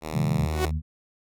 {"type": "tone with vibrato", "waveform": "5% pulse", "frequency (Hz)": 77.6, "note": "D#2", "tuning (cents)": -4, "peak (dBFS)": -20, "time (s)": [0.01, 0.72], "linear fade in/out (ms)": 50, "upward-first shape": "sine", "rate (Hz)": 4.3, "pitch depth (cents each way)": 17}
{"type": "chord", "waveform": "sine", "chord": "A# half-diminished seventh", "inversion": "none", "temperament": "equal", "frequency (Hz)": [116.54, 138.59, 164.81, 207.7], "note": ["A#2", "C#3", "E3", "G#3"], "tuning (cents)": [0, 0, 0, 0], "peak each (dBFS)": [-30, -25, -26, -30], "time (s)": [0.13, 0.47], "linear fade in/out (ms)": 20}
{"type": "harmonic tone", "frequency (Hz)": 77.78, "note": "D#2", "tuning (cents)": 0, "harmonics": [1, 2, 3], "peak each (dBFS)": [-25, -31, -39], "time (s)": [0.36, 0.82], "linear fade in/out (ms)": 50}
{"type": "tone with exponential growth", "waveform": "sawtooth", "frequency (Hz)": 370, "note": "F#4", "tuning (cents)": 0, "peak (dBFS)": -17, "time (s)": [0.42, 0.65], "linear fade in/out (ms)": 1, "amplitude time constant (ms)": 48}
{"effects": []}